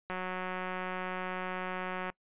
click train, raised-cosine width 0.5 ms, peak -22 dBFS, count 369, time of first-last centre 0.1-2.1 s, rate 184 Hz, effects noise-tail reverb RT60 0.1 s tail -23 dB re dry + resampled to 8000 Hz

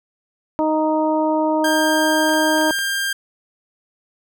harmonic tone, 311.1 Hz, D#4, in tune, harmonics 1 / 2 / 3 / 4, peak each -19 / -20 / -21 / -34 dBFS, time 0.59-2.71 s, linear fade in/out 0 ms
sawtooth tone, 1596 Hz, G6, 31 cents sharp, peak -16 dBFS, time 1.64-3.13 s, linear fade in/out 5 ms
clicks, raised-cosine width 0.3 ms, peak -21 dBFS, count 6, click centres 2.293 / 2.337 / 2.582 / 2.613 / 2.696 / 2.788 s
effects none

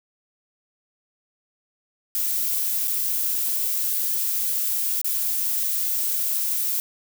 violet noise with dropouts, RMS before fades -24 dBFS, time 2.15-6.8 s, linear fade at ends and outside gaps 0 ms, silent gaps 2.874-2.879 / 5.015-5.045 s, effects none

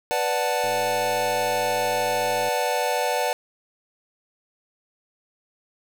square chord, B minor seventh, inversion none, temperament equal, 493.9 / 587.3 / 740 / 880 Hz, B4 / D5 / F#5 / A5, 0 / 0 / 0 / 0 cents, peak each -28 dBFS, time 0.11-3.33 s, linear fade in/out 0 ms
click train, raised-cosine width 2 ms, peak -29 dBFS, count 204, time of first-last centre 0.64-2.485 s, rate 110 Hz
effects none

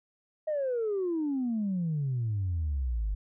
sine exponential sweep, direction down, 633 to 47.99 Hz, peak -26 dBFS, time 0.47-3.15 s, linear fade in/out 10 ms, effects tanh soft clip ceiling -24 dBFS

